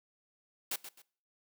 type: noise with echo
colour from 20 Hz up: white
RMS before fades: -35 dBFS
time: 0.71-0.76 s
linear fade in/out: 5 ms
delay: 130 ms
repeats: 2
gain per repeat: -11 dB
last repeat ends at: 1.02 s
effects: noise-tail reverb RT60 0.5 s tail -22 dB re dry + high-pass 200 Hz 12 dB/octave